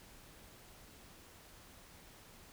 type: silence
effects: pink hiss -58 dBFS RMS until 2.52 s